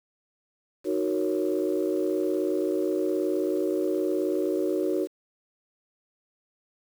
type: chord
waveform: sine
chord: D# minor seventh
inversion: none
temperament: equal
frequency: 311.1 / 370 / 466.2 / 554.4 Hz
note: D#4 / F#4 / A#4 / C#5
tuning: 0 / 0 / 0 / 0 cents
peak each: -28 / -26 / -31 / -31 dBFS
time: 0.84-5.08 s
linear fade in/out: 50 ms
effects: tanh soft clip ceiling -15 dBFS + 8-bit